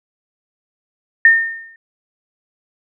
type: tone with exponential decay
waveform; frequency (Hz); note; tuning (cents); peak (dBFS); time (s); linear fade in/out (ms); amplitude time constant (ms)
sine; 1821; A#6; -41; -3; 1.25-1.76; 2; 110
effects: none